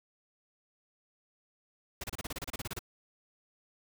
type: noise bursts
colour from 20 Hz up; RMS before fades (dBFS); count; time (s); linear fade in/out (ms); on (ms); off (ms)
pink; -38; 14; 2.01-2.792; 5; 28; 30
effects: none

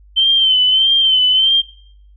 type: tone with vibrato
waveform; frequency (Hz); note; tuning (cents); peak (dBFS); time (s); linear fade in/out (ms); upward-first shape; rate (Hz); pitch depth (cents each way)
sine; 3093; G7; -24; -9; 0.16-1.62; 20; sine; 1.6; 54
effects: noise-tail reverb RT60 0.6 s tail -18 dB re dry + added 50 Hz sine -42 dBFS peak until 2.16 s

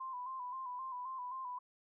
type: tone with vibrato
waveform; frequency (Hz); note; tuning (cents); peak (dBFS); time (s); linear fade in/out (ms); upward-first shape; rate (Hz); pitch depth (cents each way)
sine; 1020; C6; -44; -40; 0-1.59; 10; square; 3.8; 50
effects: none

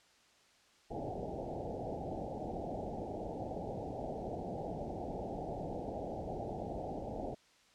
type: low-pass noise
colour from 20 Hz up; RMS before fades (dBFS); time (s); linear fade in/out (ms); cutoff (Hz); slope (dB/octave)
white; -41; 0.9-7.35; 10; 820; 96
effects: white hiss -66 dBFS RMS until 7.74 s + low-pass 6000 Hz 12 dB/octave

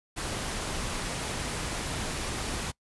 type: noise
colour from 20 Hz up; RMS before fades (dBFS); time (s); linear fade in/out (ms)
pink; -33; 0.16-2.72; 20
effects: noise-tail reverb RT60 0.1 s tail -23 dB re dry + resampled to 24000 Hz

